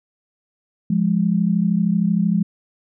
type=tone pair together; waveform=sine; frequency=174.61 / 207.6 Hz; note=F3 / G#3; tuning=0 / 0 cents; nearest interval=minor third; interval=300 cents; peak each=-18 dBFS; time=0.9-2.43 s; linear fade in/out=5 ms; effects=none